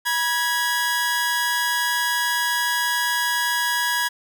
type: tone pair together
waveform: sawtooth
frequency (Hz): 970.7 / 1661.2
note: B5 / G#6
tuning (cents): -30 / 0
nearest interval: major sixth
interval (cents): 930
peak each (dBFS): -21 / -18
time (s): 0.05-4.09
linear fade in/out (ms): 20
effects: none